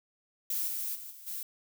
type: noise with level steps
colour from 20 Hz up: violet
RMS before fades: -32 / -35 / -44 / -50 / -38 dBFS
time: 0.5-1.43 s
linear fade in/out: 2 ms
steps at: 0.67 / 0.94 / 1.1 / 1.26 s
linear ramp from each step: 20 ms
effects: none